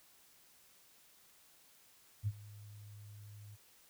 sine tone with ADSR envelope, 103.83 Hz, G#2, in tune, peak -30 dBFS, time 2.23-3.57 s, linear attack 42 ms, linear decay 45 ms, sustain -20 dB, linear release 30 ms, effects white hiss -65 dBFS RMS until 3.89 s

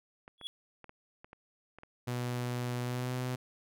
clicks, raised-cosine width 0.5 ms, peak -34 dBFS, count 8, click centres 0.279 / 0.413 / 0.843 / 0.894 / 1.245 / 1.331 / 1.786 / 1.834 s
triangle tone with exponential growth, 3365 Hz, G#7, 22 cents sharp, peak -31 dBFS, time 0.38-0.47 s, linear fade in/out 0 ms, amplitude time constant 19 ms
sawtooth tone with pitch glide, 122.9 to 126.28 Hz, B2 to B2, -8 to +39 cents, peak -29 dBFS, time 2.07-3.36 s, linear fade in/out 10 ms, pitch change +47 cents, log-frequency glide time 2.84-3.13 s
effects none

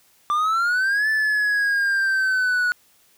triangle exponential two-way sweep, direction up then down, 1174.7 to 1756 to 1458 Hz, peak -16 dBFS, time 0.3-2.72 s, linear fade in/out 0 ms, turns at 1.09 s, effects white hiss -58 dBFS RMS until 3.17 s

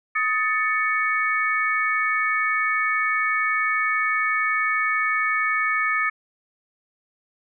sine tone cluster, 1259 / 1765 / 2230 Hz, D#6 / A6 / C#7, +20 / +5 / +10 cents, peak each -24 dBFS, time 0.15-6.1 s, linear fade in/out 10 ms, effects none

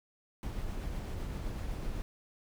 brown noise with tremolo, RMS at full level -36 dBFS, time 0.43-2.02 s, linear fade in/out 0 ms, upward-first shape triangle, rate 7.9 Hz, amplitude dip 25%, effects none

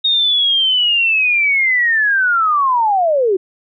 sine linear sweep, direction down, 3729 to 357.1 Hz, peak -11 dBFS, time 0.04-3.37 s, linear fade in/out 10 ms, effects none

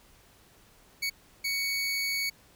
25% pulse tone bursts at uneven times, 2232 Hz, C#7, 11 cents sharp, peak -24 dBFS, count 2, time 1.02-1.1 / 1.44-2.3 s, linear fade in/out 10 ms, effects pink hiss -59 dBFS RMS until 2.55 s

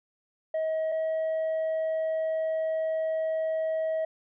sine tone pair in turn, 636 / 639 Hz, D#5 / D#5, +38 / +46 cents, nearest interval unison, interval 8 cents, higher second, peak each -23 dBFS, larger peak neither, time 0.54-0.92 / 0.92-4.05 s, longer second, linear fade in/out 5 ms, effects tanh soft clip ceiling -25 dBFS

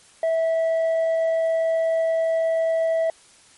sine tone with tanh clipping, 653 Hz, E5, 17 cents flat, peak -19 dBFS, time 0.23-3.1 s, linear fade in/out 2 ms, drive 3 dB, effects white hiss -52 dBFS RMS until 3.57 s + MP3 48 kbps

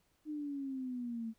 sine exponential sweep, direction down, 307.7 to 221.3 Hz, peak -37 dBFS, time 0.25-1.34 s, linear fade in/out 50 ms, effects pink hiss -75 dBFS RMS until 1.38 s

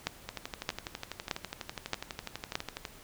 two click trains, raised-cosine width 0.2 ms, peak -12 / -19 dBFS, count 5 / 32, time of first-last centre 0.07-2.554 / 0.29-2.852 s, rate 1.61 / 12.1 Hz, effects pink hiss -53 dBFS RMS until 3.03 s

